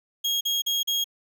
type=tone bursts; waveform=35% pulse; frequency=3274 Hz; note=G#7; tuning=25 cents flat; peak=-21 dBFS; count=4; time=0.24-1.043 s; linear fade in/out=10 ms; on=170 ms; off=41 ms; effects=none